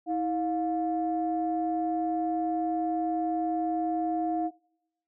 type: tone pair together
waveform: sine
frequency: 321.4 / 710 Hz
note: E4 / F5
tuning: -44 / +28 cents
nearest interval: octave + major second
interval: 1372 cents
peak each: -28 dBFS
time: 0.06-4.51 s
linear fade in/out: 50 ms
effects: noise-tail reverb RT60 0.8 s tail -25 dB re dry + tanh soft clip ceiling -18 dBFS